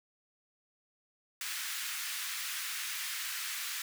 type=high-pass noise; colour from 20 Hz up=pink; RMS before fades=-38 dBFS; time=1.41-3.82 s; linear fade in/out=2 ms; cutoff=1500 Hz; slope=24 dB/octave; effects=none